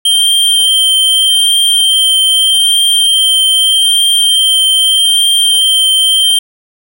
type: tone with vibrato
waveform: square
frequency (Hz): 3146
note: G7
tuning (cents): +6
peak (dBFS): -7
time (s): 0.05-6.39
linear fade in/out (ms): 5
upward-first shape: triangle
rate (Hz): 0.81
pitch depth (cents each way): 17
effects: none